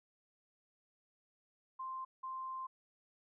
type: tone bursts at uneven times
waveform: sine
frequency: 1046.5 Hz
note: C6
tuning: in tune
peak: -40 dBFS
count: 2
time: 1.79-2.05 / 2.23-2.67 s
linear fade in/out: 10 ms
effects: none